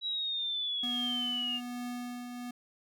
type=linear sweep; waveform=sine; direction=down; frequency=3902 to 2794 Hz; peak=-31 dBFS; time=0.01-1.61 s; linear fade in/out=50 ms
type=tone with tremolo; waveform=square; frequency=244.6 Hz; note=B3; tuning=16 cents flat; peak=-36 dBFS; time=0.83-2.51 s; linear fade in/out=5 ms; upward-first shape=triangle; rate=1.2 Hz; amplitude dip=45%
effects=none